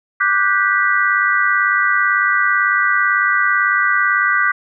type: chord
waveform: sine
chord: G major seventh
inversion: second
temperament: just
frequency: 1176 / 1470 / 1568 / 1960 Hz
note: D6 / F#6 / G6 / B6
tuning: +2 / -12 / 0 / -14 cents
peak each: -18 dBFS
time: 0.2-4.52 s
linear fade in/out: 10 ms
effects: none